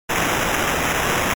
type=noise with sample-and-hold; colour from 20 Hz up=white; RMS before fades=-20 dBFS; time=0.09-1.34 s; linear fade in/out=10 ms; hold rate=4410 Hz; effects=MP3 96 kbps